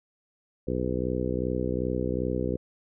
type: harmonic tone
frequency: 62.6 Hz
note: B1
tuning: 24 cents sharp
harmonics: 1 / 2 / 3 / 4 / 5 / 6 / 7 / 8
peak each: -34 / -34 / -34 / -34 / -34 / -34 / -34 / -34 dBFS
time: 0.67-2.57 s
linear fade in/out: 10 ms
effects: none